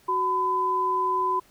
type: tone pair together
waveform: sine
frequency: 371.2 / 1007.7 Hz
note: F#4 / B5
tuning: +6 / +35 cents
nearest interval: octave + perfect fourth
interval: 1729 cents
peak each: -30 / -22 dBFS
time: 0.08-1.4 s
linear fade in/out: 10 ms
effects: pink hiss -58 dBFS RMS until 1.5 s